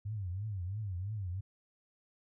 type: tone with vibrato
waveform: sine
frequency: 98 Hz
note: G2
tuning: in tune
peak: -35 dBFS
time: 0.05-1.41 s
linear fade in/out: 10 ms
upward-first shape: triangle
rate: 3 Hz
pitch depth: 230 cents each way
effects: none